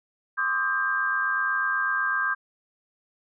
sine tone cluster, 1044 / 1165 / 1253 / 1595 Hz, C6 / D6 / D#6 / G6, -4 / -14 / +12 / +30 cents, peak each -33 / -31 / -31 / -24 dBFS, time 0.37-2.35 s, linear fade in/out 20 ms, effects none

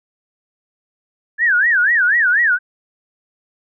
sine tone with vibrato, 1661.2 Hz, G#6, in tune, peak -11 dBFS, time 1.38-2.59 s, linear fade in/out 50 ms, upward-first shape sine, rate 4.1 Hz, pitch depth 260 cents each way, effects none

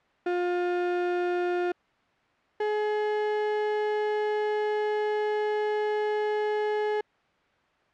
35% pulse tone pair in turn, 354.5 / 422.8 Hz, F4 / G#4, +26 / +31 cents, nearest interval minor third, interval 305 cents, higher second, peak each -23 dBFS, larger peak neither, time 0.26-1.72 / 2.6-7.01 s, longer second, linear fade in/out 5 ms, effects white hiss -64 dBFS RMS until 7.93 s + low-pass 2000 Hz 12 dB/octave

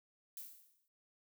violet noise with exponential decay, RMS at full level -45 dBFS, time 0.37-0.88 s, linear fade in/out 1 ms, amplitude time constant 110 ms, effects none

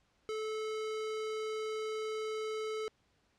square tone, 434.7 Hz, A4, 21 cents flat, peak -36 dBFS, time 0.29-2.88 s, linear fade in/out 0 ms, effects pink hiss -73 dBFS RMS until 3.38 s + low-pass 6000 Hz 12 dB/octave

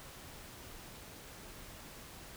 silence, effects pink hiss -51 dBFS RMS until 2.36 s

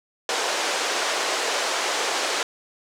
pink band-pass noise, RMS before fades -25 dBFS, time 0.29-2.43 s, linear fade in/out 2 ms, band 420 to 7700 Hz, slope 24 dB/octave, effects none

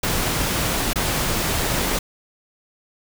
pink noise with dropouts, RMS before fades -22 dBFS, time 0.03-1.99 s, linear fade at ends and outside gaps 5 ms, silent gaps 0.933-0.957 s, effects none

